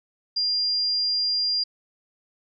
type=tone; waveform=sine; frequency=4800 Hz; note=D8; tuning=37 cents sharp; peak=-21 dBFS; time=0.36-1.64 s; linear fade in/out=10 ms; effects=none